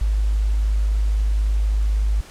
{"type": "tone", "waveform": "sine", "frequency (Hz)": 51.91, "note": "G#1", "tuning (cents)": 0, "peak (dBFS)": -16, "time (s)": [0.01, 2.21], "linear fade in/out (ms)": 5, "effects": ["pink hiss -43 dBFS RMS until 2.3 s", "low-pass 10000 Hz 12 dB/octave"]}